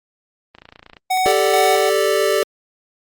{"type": "click train", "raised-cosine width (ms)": 0.3, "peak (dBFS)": -23, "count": 13, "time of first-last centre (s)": [0.55, 0.968], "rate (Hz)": 28.7}
{"type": "tone with tremolo", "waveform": "square", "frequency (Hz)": 747, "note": "F#5", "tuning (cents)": 16, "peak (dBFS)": -16, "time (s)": [1.1, 1.9], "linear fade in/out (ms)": 10, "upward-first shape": "square", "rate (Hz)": 2.3, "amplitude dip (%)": 50}
{"type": "chord", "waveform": "square", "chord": "G suspended second", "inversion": "none", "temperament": "equal", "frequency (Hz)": [392, 440, 587.3], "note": ["G4", "A4", "D5"], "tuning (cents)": [0, 0, 0], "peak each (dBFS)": -20, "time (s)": [1.26, 2.43], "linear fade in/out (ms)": 0}
{"effects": ["Opus 24 kbps"]}